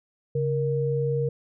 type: tone pair together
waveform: sine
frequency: 138.59 / 468.7 Hz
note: C#3 / A#4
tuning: 0 / +9 cents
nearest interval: octave + major sixth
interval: 2109 cents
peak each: -25 dBFS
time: 0.35-1.29 s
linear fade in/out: 5 ms
effects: none